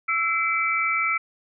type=tone cluster; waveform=sine; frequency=1328 / 2056 / 2312 Hz; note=E6 / C7 / D7; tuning=+12 / -31 / -28 cents; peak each=-24 / -28 / -24 dBFS; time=0.08-1.18 s; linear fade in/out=10 ms; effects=none